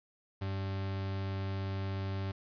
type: tone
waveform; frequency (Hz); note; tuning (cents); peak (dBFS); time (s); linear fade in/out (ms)
40% pulse; 97; G2; -18; -33; 0.41-2.32; 10
effects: resampled to 11025 Hz + 10-bit